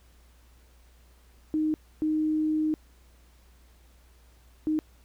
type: tone bursts at uneven times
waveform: sine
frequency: 309.8 Hz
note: D#4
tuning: 7 cents flat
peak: -23 dBFS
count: 3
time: 1.54-1.74 / 2.02-2.74 / 4.67-4.79 s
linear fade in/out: 0 ms
effects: added 60 Hz sine -55 dBFS peak until 5.04 s + pink hiss -63 dBFS RMS until 5.04 s